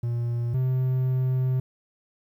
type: tone pair in turn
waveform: triangle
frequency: 118.8 / 129.13 Hz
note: A#2 / C3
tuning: +33 / -22 cents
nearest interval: minor second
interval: 145 cents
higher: second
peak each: -22 / -19 dBFS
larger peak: second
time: 0.03-0.54 / 0.54-1.6 s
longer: second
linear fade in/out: 5 ms
effects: 10-bit